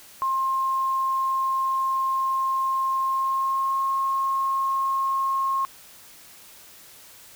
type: tone with pitch glide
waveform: sine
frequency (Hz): 1063 to 1076.6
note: C6 to C6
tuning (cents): +27 to +49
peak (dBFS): -21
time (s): 0.22-5.65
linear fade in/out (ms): 0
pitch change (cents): +22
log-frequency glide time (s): 3.02-3.85
effects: white hiss -48 dBFS RMS until 7.35 s